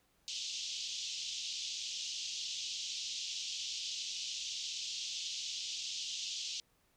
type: band-pass noise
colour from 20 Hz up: pink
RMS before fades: -41 dBFS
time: 0.28-6.6 s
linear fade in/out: 0 ms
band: 2900 to 6700 Hz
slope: 48 dB/octave
effects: pink hiss -73 dBFS RMS until 6.96 s